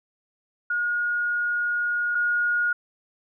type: tone pair in turn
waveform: sine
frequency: 1437 / 1437 Hz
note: F6 / F6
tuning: +49 / +49 cents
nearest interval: unison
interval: 0 cents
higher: neither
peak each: -22 / -20 dBFS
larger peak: second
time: 0.7-2.15 / 2.15-2.73 s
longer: first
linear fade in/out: 5 ms
effects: none